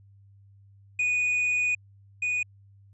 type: tone pair in turn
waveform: triangle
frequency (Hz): 2471 / 2471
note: D#7 / D#7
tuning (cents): -13 / -13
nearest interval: unison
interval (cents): 0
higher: neither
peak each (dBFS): -21 / -23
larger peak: first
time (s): 0.99-1.75 / 2.22-2.43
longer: first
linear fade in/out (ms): 5
effects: added 99 Hz sine -52 dBFS peak until 2.93 s + resampled to 24000 Hz